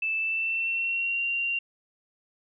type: tone with pitch glide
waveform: sine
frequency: 2637 to 2765 Hz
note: E7 to F7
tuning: 0 to -18 cents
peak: -25 dBFS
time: 0.02-1.59 s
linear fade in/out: 5 ms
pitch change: +82 cents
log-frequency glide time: 0.17-1.22 s
effects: none